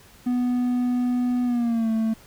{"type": "tone with pitch glide", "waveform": "triangle", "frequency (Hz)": [246.9, 222.5], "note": ["B3", "A3"], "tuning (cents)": [0, 20], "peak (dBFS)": -18, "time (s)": [0.26, 2.14], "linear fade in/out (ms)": 10, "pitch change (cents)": -180, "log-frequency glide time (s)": [1.44, 1.9], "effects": ["pink hiss -51 dBFS RMS until 2.26 s"]}